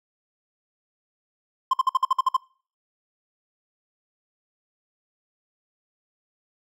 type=tone bursts; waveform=triangle; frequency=1046.5 Hz; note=C6; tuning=in tune; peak=-14 dBFS; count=9; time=1.71-2.367 s; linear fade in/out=5 ms; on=25 ms; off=54 ms; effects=noise-tail reverb RT60 0.4 s tail -23 dB re dry